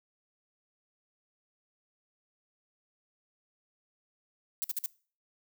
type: noise bursts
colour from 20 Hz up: violet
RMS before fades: -32 dBFS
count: 4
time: 4.62-4.86 s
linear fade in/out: 0 ms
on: 21 ms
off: 52 ms
effects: noise-tail reverb RT60 0.4 s tail -22 dB re dry